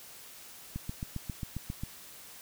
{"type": "click train", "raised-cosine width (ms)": 5, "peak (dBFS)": -23, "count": 9, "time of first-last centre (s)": [0.76, 1.835], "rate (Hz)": 7.44, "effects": ["white hiss -50 dBFS RMS until 2.41 s"]}